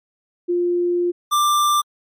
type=tone pair in turn; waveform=sine / square; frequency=351 / 1183.1 Hz; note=F4 / D6; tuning=+9 / +12 cents; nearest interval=octave + major sixth; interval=2103 cents; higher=second; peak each=-16 / -15 dBFS; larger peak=second; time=0.48-1.12 / 1.31-1.82 s; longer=first; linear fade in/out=20 ms; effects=MP3 64 kbps